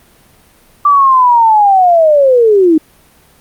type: linear sweep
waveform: sine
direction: down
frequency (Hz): 1174.7 to 304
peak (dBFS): -4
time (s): 0.85-2.78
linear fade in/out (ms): 5
effects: pink hiss -46 dBFS RMS until 3.4 s + Opus 32 kbps